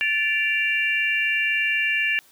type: tone cluster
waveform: sine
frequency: 1749 / 2344 / 2772 Hz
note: A6 / D7 / F7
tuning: -11 / -4 / -14 cents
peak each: -24 dBFS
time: 0.01-2.19 s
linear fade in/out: 0 ms
effects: white hiss -55 dBFS RMS until 2.31 s